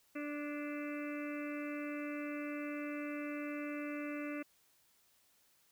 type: harmonic tone with a mistuned harmonic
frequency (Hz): 293.7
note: D4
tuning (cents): 0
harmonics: 1 / 2 / 4 / 5 / 6 / 7 / 8 / 9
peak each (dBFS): -40 / -46 / -52 / -52 / -56 / -51 / -55 / -52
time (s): 0.15-4.43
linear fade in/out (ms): 10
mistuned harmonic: 6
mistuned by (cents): -26
effects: white hiss -71 dBFS RMS until 5.71 s